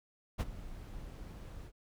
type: noise with ADSR envelope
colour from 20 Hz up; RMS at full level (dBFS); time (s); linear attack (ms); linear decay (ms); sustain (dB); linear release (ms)
brown; -28; 0.38-1.72; 26; 33; -18; 58
effects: none